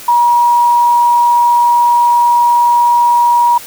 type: tone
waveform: sine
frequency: 956 Hz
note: A#5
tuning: 43 cents sharp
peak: -6 dBFS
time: 0.08-3.58 s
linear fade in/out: 5 ms
effects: white hiss -31 dBFS RMS until 3.66 s